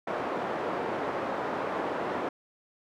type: band-pass noise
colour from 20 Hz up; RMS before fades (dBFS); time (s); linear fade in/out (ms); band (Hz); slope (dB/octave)
pink; -32; 0.07-2.29; 5; 370 to 1100; 12
effects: none